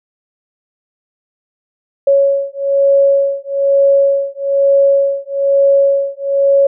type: beating tone pair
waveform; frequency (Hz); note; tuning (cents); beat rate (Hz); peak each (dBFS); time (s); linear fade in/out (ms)
sine; 554.4 / 555.5; C#5 / C#5; 0 / +4; 1.1; -12; 2.07-6.67; 5
effects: none